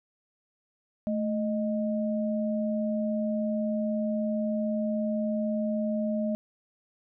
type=tone pair together; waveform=sine; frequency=218.4 / 619 Hz; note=A3 / D#5; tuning=-13 / -9 cents; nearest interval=octave + tritone; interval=1804 cents; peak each=-27 / -31 dBFS; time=1.07-6.35 s; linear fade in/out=0 ms; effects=none